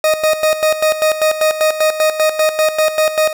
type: tone with tremolo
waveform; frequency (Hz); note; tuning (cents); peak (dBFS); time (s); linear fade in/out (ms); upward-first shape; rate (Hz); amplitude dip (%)
40% pulse; 622.3; D#5; 0; -9; 0.04-3.33; 2; square; 5.1; 70
effects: none